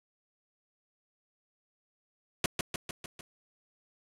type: noise with echo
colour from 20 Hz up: pink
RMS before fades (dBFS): -26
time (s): 2.44-2.46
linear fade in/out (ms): 2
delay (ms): 150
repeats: 5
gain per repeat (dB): -4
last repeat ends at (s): 3.21
effects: low-pass 10000 Hz 12 dB/octave